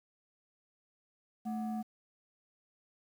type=tone pair together; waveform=sine; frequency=219.1 / 737 Hz; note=A3 / F#5; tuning=-7 / -7 cents; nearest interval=octave + major sixth; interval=2100 cents; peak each=-33 / -39 dBFS; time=1.45-1.83 s; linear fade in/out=20 ms; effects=tanh soft clip ceiling -31 dBFS + 10-bit